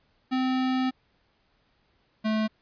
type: tone pair in turn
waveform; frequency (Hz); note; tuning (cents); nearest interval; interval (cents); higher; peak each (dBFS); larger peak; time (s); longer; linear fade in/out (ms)
square; 258.4 / 217.3; C4 / A3; -21 / -21; minor third; 300; first; -24; neither; 0.31-0.91 / 2.24-2.48; first; 20
effects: pink hiss -68 dBFS RMS until 2.61 s + resampled to 11025 Hz